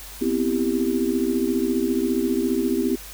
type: chord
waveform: sine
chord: C major seventh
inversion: third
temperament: equal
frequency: 246.9 / 261.6 / 329.6 / 392 Hz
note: B3 / C4 / E4 / G4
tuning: 0 / 0 / 0 / 0 cents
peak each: -25 dBFS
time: 0.21-2.96 s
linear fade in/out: 10 ms
effects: added 50 Hz sine -42 dBFS peak until 3.13 s + white hiss -40 dBFS RMS until 3.13 s